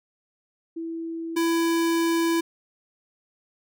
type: tone pair in turn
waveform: sine / square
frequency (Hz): 329.6 / 332.9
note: E4 / E4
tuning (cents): 0 / +17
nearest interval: unison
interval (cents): 17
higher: second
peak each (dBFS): -29 / -21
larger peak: second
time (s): 0.76-1.36 / 1.36-2.41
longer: second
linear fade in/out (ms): 10
effects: none